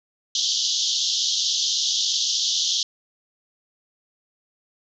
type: band-pass noise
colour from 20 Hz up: pink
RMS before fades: -23 dBFS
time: 0.35-2.83 s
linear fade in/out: 2 ms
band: 3100 to 6600 Hz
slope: 96 dB/octave
effects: none